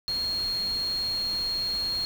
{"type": "tone in noise", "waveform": "sine", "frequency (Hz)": 4261, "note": "C8", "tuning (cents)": 31, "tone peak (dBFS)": -26, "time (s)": [0.08, 2.05], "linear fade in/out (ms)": 0, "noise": "pink", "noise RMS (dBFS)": -41, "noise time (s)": [0.08, 2.05], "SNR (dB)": 12, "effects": []}